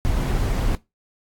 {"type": "noise", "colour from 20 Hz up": "brown", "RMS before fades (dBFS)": -21, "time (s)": [0.05, 0.75], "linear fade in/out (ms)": 0, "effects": ["noise-tail reverb RT60 0.2 s tail -18 dB re dry", "AAC 64 kbps"]}